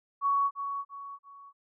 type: tone with echo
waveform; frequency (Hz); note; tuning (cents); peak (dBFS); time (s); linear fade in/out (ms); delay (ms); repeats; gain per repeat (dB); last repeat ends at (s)
sine; 1119; C#6; +16; -23; 0.21-0.51; 50; 340; 3; -8; 1.53
effects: none